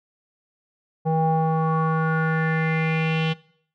square tone with low-pass filter sweep, 160 Hz, D#3, 49 cents sharp, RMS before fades -22 dBFS, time 1.05-3.34 s, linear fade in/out 20 ms, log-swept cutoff 700 to 3100 Hz, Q 5, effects noise-tail reverb RT60 0.6 s tail -20 dB re dry

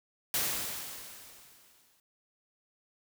white noise with exponential decay, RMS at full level -29 dBFS, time 0.34-2 s, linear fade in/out 1 ms, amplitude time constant 360 ms, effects none

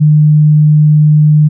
sine tone, 151.5 Hz, D#3, 46 cents flat, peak -3 dBFS, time 0-1.49 s, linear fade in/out 20 ms, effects none

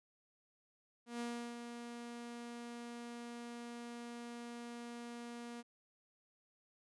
sawtooth tone with ADSR envelope, 237.5 Hz, A#3, 33 cents sharp, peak -35 dBFS, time 1.06-5.63 s, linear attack 140 ms, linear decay 350 ms, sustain -7 dB, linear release 32 ms, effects resampled to 24000 Hz

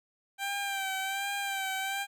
15% pulse tone with vibrato, 784 Hz, G5, in tune, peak -25 dBFS, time 0.38-2.07 s, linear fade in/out 50 ms, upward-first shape sine, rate 1.3 Hz, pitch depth 41 cents each way, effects none

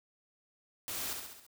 white noise with echo, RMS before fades -39 dBFS, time 0.88-1.13 s, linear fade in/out 0 ms, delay 67 ms, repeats 5, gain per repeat -4 dB, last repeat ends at 1.465 s, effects none

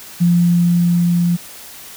sine tone with level ramp, 173.4 Hz, F3, 12 cents flat, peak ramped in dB -9 to -12 dBFS, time 0.2-1.37 s, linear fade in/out 20 ms, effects white hiss -36 dBFS RMS until 1.96 s

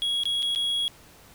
triangle tone with dropouts, 3322 Hz, G#7, in tune, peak -22 dBFS, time 0.02-0.88 s, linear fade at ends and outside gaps 0 ms, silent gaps 0.235-0.255 / 0.423-0.428 / 0.549-0.559 s, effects pink hiss -52 dBFS RMS until 1.34 s

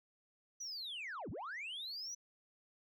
sine linear two-way sweep, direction down then up, 6020 to 65.41 to 6020 Hz, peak -40 dBFS, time 0.6-2.15 s, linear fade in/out 10 ms, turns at 1.3 s, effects tanh soft clip ceiling -40 dBFS

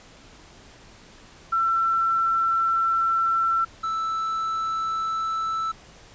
sine / triangle tone pair in turn, 1344 / 1319.4 Hz, E6 / E6, +33 / +1 cents, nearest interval unison, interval 32 cents, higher first, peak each -19 / -22 dBFS, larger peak first, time 1.52-3.65 / 3.83-5.72 s, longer first, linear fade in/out 10 ms, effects pink hiss -49 dBFS RMS until 6.14 s + resampled to 16000 Hz

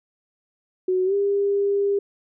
sine tone with pitch glide, 370 to 401.2 Hz, F#4 to G4, 0 to +40 cents, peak -18 dBFS, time 0.88-1.99 s, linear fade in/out 5 ms, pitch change +140 cents, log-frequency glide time 1.05-1.14 s, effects none

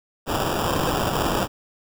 violet noise with sample-and-hold, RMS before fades -23 dBFS, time 0.26-1.48 s, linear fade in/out 50 ms, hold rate 2100 Hz, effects none

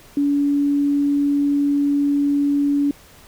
sine tone, 285.4 Hz, D4, 49 cents flat, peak -15 dBFS, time 0.17-2.91 s, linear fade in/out 2 ms, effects pink hiss -47 dBFS RMS until 3.27 s

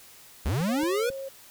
square linear sweep, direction up, 53.4 to 503 Hz, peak -25 dBFS, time 0.45-1.1 s, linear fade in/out 10 ms
clicks, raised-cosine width 3 ms, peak -30 dBFS, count 4, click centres 0.472 / 0.607 / 0.833 / 1.102 s
sine tone, 541 Hz, C#5, 42 cents flat, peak -33 dBFS, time 0.68-1.29 s, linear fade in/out 10 ms
effects white hiss -51 dBFS RMS until 1.5 s

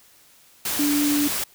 sine tone in noise, 291.3 Hz, D4, 14 cents flat, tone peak -19 dBFS, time 0.79-1.28 s, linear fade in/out 5 ms, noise white, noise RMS -26 dBFS, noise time 0.65-1.44 s, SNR +4 dB, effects white hiss -54 dBFS RMS until 1.54 s

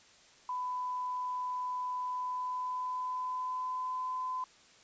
sine tone with pitch glide, 1000 to 1016.9 Hz, B5 to C6, +21 to -50 cents, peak -33 dBFS, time 0.49-4.44 s, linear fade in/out 2 ms, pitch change +29 cents, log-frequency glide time 2.03-4.15 s, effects white hiss -60 dBFS RMS until 4.83 s + resampled to 16000 Hz

